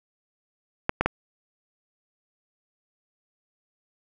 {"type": "clicks", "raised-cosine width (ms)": 0.5, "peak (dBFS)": -6, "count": 3, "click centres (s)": [0.894, 1.01, 1.06], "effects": []}